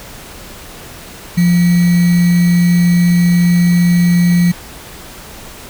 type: tone with sample-and-hold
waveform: sine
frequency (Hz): 174.61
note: F3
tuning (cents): 0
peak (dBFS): -7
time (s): 1.37-4.52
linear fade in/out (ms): 10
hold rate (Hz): 2100
effects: pink hiss -33 dBFS RMS until 5.69 s